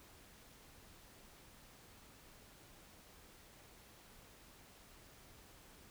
silence, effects pink hiss -61 dBFS RMS until 5.9 s

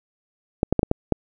clicks, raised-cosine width 2 ms, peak -4 dBFS, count 6, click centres 0.631 / 0.726 / 0.793 / 0.831 / 0.914 / 1.123 s, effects none

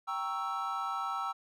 triangle chord, G diminished seventh, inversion none, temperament equal, 784 / 932.3 / 1108.7 / 1318.5 Hz, G5 / Bb5 / Db6 / Fb6, 0 / 0 / 0 / 0 cents, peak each -37 / -39 / -39 / -33 dBFS, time 0.07-1.33 s, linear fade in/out 20 ms, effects none

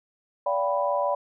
sine chord, G dominant seventh, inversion second, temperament equal with one note detuned, 577.6 / 698.5 / 784 / 987.8 Hz, D5 / F5 / G5 / B5, -29 / 0 / 0 / 0 cents, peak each -25 / -31 / -31 / -27 dBFS, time 0.46-1.15 s, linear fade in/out 5 ms, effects none

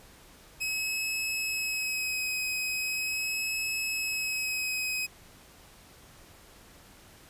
sawtooth tone with vibrato, 2554 Hz, D#7, 45 cents sharp, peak -26 dBFS, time 0.6-5.07 s, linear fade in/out 20 ms, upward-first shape sine, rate 0.4 Hz, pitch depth 18 cents each way, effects pink hiss -54 dBFS RMS until 7.29 s + resampled to 32000 Hz

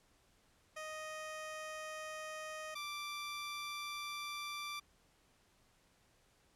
15% pulse tone pair in turn, 622.3 / 1174.7 Hz, D#5 / D6, 0 / 0 cents, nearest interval major seventh, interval 1100 cents, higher second, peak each -37 / -35 dBFS, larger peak second, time 0.76-2.75 / 2.75-4.8 s, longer second, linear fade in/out 10 ms, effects pink hiss -71 dBFS RMS until 6.55 s + low-pass 11000 Hz 12 dB/octave

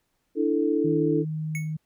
sine chord, D suspended second, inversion none, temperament equal, 293.7 / 329.6 / 440 Hz, D4 / E4 / A4, 0 / 0 / 0 cents, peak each -25 dBFS, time 0.35-1.25 s, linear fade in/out 50 ms
sine tone with pitch glide, 157.1 to 155.83 Hz, D#3 to D#3, +17 to +3 cents, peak -27 dBFS, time 0.84-1.77 s, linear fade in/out 10 ms, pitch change -14 cents, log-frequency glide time 0.99-1.13 s
square tone with exponential decay, 2207 Hz, C#7, 8 cents flat, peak -29 dBFS, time 1.55-1.74 s, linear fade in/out 1 ms, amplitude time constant 41 ms
effects pink hiss -74 dBFS RMS until 1.85 s

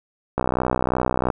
click train, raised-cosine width 1 ms, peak -6 dBFS, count 59, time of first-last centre 0.38-1.302 s, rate 62.9 Hz, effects none

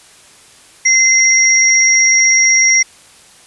sine tone pair together, 2070 / 5678 Hz, C7 / F8, -19 / +28 cents, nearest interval octave + perfect fourth, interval 1747 cents, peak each -10 dBFS, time 0.85-2.83 s, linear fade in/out 10 ms, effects white hiss -43 dBFS RMS until 3.46 s + resampled to 24000 Hz

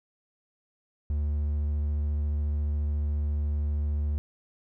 triangle tone with vibrato, 73.8 Hz, D2, 9 cents sharp, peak -23 dBFS, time 1.1-4.18 s, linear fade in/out 0 ms, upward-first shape sine, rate 14 Hz, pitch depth 8 cents each way, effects none

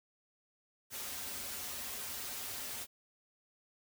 white noise with comb filter, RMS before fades -42 dBFS, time 0.9-2.87 s, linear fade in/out 50 ms, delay 6.1 ms, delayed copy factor -0.8, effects none

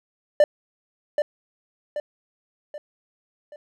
triangle tone with echo, 593 Hz, D5, 17 cents sharp, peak -9 dBFS, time 0.4-0.44 s, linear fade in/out 2 ms, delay 780 ms, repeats 4, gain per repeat -7 dB, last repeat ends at 3.56 s, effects none

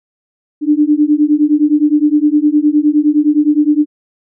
sine beating tone pair, 293.7 / 303.4 Hz, D4 / D#4, 0 / -44 cents, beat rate 9.7 Hz, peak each -11 dBFS, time 0.61-3.86 s, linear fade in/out 50 ms, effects none

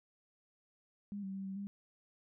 sine tone with pitch steps, 203 / 192.9 / 194 / 192.4 / 200.3 Hz, G#3 / G3 / G3 / G3 / G3, -39 / -28 / -18 / -32 / +38 cents, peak -39 dBFS, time 1.12-1.67 s, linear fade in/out 0 ms, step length 110 ms, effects none

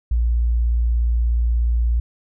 sine tone, 58.4 Hz, A#1, 4 cents sharp, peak -15 dBFS, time 0.11-2 s, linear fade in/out 5 ms, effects none

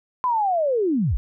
sine linear sweep, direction down, 1026 to 36.51 Hz, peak -18 dBFS, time 0.24-1.17 s, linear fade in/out 0 ms, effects none

